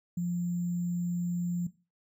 sine tone with sample-and-hold, 174.61 Hz, F3, in tune, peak -28 dBFS, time 0.17-1.67 s, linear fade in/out 5 ms, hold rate 7350 Hz, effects noise-tail reverb RT60 0.3 s tail -17 dB re dry

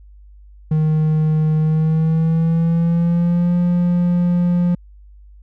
triangle tone with pitch glide, 155.5 to 175.55 Hz, D#3 to F3, -1 to +9 cents, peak -11 dBFS, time 0.71-4.75 s, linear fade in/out 5 ms, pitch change +210 cents, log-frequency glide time 1.58-3.56 s, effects added 50 Hz sine -40 dBFS peak until 5.42 s

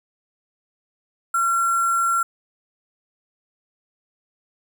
sine tone with sample-and-hold, 1367 Hz, F6, 37 cents flat, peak -17 dBFS, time 1.34-2.23 s, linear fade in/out 5 ms, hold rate 8820 Hz, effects none

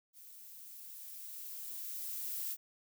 violet noise with level ramp, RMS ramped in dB -55 to -38 dBFS, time 0.13-2.57 s, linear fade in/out 50 ms, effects none

